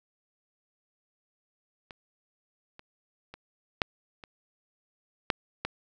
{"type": "clicks", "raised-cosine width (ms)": 0.3, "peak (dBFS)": [-27, -30, -27, -8, -28, -7, -14], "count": 7, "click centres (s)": [1.908, 2.794, 3.34, 3.818, 4.238, 5.302, 5.65], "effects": []}